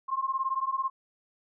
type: beating tone pair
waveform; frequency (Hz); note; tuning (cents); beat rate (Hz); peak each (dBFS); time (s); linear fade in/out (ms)
sine; 1056 / 1074; C6 / C6; +16 / +45; 18; -30; 0.08-0.9; 20
effects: none